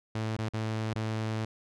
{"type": "tone with dropouts", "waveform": "sawtooth", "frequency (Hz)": 110, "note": "A2", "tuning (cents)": 0, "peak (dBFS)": -26, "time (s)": [0.15, 1.45], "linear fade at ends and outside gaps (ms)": 5, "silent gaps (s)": [[0.367, 0.387], [0.49, 0.535], [0.936, 0.956]], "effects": ["low-pass 6000 Hz 12 dB/octave"]}